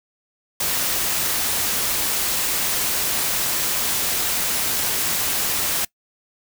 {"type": "noise", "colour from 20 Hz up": "white", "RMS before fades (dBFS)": -22, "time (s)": [0.6, 5.85], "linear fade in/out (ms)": 5, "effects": ["noise-tail reverb RT60 0.1 s tail -23 dB re dry"]}